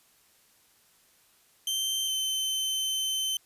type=tone pair in turn; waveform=sawtooth; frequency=3119 / 3080 Hz; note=G7 / G7; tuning=-9 / -31 cents; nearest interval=unison; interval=22 cents; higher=first; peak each=-24 dBFS; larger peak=neither; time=1.67-2.08 / 2.08-3.37 s; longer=second; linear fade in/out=2 ms; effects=white hiss -63 dBFS RMS until 3.45 s + resampled to 32000 Hz